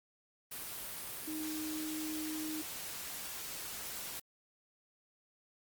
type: tone in noise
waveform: sine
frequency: 311.1 Hz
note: D#4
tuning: in tune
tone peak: -38 dBFS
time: 1.27-2.62 s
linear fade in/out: 10 ms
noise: white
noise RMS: -43 dBFS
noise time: 0.51-4.2 s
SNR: +2 dB
effects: Opus 32 kbps